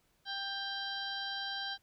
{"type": "harmonic tone", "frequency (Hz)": 790, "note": "G5", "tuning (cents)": 13, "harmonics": [1, 2, 4, 5, 6, 7], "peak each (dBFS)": [-44, -41, -42, -42, -46, -53], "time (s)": [0.25, 1.78], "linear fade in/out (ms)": 50, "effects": ["pink hiss -73 dBFS RMS until 1.82 s"]}